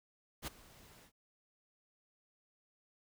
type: noise with ADSR envelope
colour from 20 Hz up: pink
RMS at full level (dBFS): -39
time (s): 0.42-1.12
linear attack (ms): 53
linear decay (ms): 12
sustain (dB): -21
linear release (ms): 84
effects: none